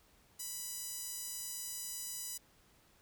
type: tone with high-pass filter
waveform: sawtooth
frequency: 987.8 Hz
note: B5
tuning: in tune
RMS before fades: -43 dBFS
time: 0.39-2.38 s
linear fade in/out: 10 ms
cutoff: 7300 Hz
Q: 1.3
effects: pink hiss -67 dBFS RMS until 3.01 s